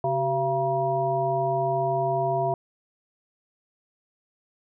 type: harmonic tone with a mistuned harmonic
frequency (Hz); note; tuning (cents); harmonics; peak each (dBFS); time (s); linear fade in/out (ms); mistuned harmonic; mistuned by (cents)
136.3; C#3; -29; 1 / 3 / 5 / 7; -30 / -29 / -24 / -30; 0.04-2.54; 2; 3; -110
effects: none